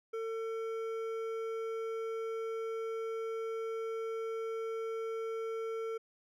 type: tone with hard clipping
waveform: triangle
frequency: 450 Hz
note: A4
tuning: 39 cents sharp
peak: -37 dBFS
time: 0.13-5.98 s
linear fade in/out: 10 ms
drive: 13 dB
effects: none